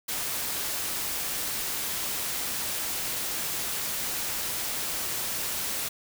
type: noise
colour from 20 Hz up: white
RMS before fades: -31 dBFS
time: 0.08-5.89 s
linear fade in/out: 10 ms
effects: none